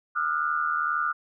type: tone cluster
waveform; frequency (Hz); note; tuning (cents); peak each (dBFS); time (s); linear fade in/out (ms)
sine; 1209 / 1360 / 1442; D6 / F6 / F#6; +50 / -46 / -45; -28; 0.15-1.13; 20
effects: none